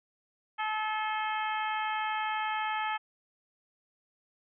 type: harmonic tone with a mistuned harmonic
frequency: 431.9 Hz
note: A4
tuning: 32 cents flat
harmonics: 2 / 3 / 4 / 5 / 6 / 7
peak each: -32 / -36 / -38 / -40 / -42 / -43 dBFS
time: 0.58-2.98 s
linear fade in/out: 20 ms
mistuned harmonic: 7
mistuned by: +66 cents
effects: none

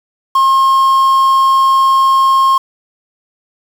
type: tone with quantisation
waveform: triangle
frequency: 1071 Hz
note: C6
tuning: 40 cents sharp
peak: -5 dBFS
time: 0.35-2.58 s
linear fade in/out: 5 ms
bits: 5
effects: none

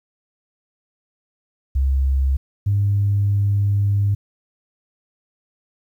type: tone pair in turn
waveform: sine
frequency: 67.4 / 100.99 Hz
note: C#2 / G#2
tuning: -48 / -48 cents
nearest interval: perfect fifth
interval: 700 cents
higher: second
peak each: -14 dBFS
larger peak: neither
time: 1.75-2.37 / 2.66-4.15 s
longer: second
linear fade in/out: 10 ms
effects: tanh soft clip ceiling -10 dBFS + 9-bit

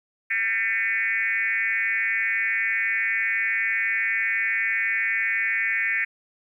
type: tone with frequency modulation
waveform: sine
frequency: 2016 Hz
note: B6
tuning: 35 cents sharp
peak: -21 dBFS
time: 0.3-6.05 s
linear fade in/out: 10 ms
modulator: 214 Hz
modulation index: 1.6
effects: 10-bit

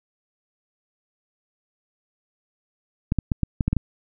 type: clicks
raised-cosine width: 5 ms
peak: -8 dBFS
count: 8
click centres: 3.121 / 3.187 / 3.318 / 3.433 / 3.608 / 3.68 / 3.73 / 3.767 s
effects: none

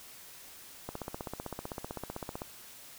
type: click train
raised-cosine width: 1 ms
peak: -23 dBFS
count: 25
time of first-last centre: 0.89-2.419 s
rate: 15.7 Hz
effects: white hiss -51 dBFS RMS until 2.98 s

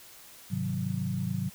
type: chord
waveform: sine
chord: Ab dominant seventh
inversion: none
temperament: equal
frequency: 103.83 / 130.81 / 155.56 / 185 Hz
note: Ab2 / C3 / Eb3 / Gb3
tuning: 0 / 0 / 0 / 0 cents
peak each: -35 / -34 / -36 / -32 dBFS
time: 0.5-1.5 s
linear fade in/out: 20 ms
effects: white hiss -51 dBFS RMS until 1.54 s

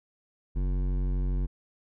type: tone with hard clipping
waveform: sine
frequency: 46.25 Hz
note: F#1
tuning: in tune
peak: -27 dBFS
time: 0.55-1.47 s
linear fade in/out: 20 ms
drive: 13 dB
effects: none

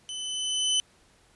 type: tone with level ramp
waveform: sawtooth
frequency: 3024 Hz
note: F#7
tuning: 37 cents sharp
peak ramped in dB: -31 to -18 dBFS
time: 0.09-0.8 s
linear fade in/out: 0 ms
effects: pink hiss -61 dBFS RMS until 1.35 s + resampled to 24000 Hz

